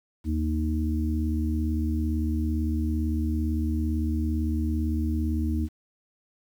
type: harmonic tone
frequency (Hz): 77.78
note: D#2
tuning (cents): 0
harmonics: 1 / 3 / 4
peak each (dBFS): -25 / -30 / -31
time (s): 0.24-5.69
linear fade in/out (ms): 50
effects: 9-bit